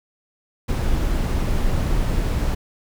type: noise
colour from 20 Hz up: brown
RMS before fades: -20 dBFS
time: 0.68-2.55 s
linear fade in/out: 10 ms
effects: none